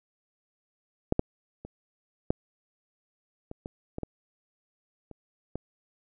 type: clicks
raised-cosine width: 2 ms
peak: -9 / -9 / -27 / -10 / -25 / -23 / -21 / -19 / -30 / -20 dBFS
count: 10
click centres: 1.124 / 1.194 / 1.65 / 2.305 / 3.514 / 3.659 / 3.984 / 4.033 / 5.113 / 5.556 s
effects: none